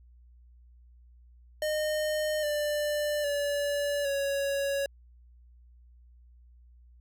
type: tone with pitch steps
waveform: square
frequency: 612 / 593.2 / 575 / 557.3 Hz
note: D#5 / D5 / D5 / C#5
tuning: -29 / +17 / -37 / +9 cents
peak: -28 dBFS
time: 1.62-4.86 s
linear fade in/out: 2 ms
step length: 810 ms
effects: added 60 Hz sine -53 dBFS peak until 7 s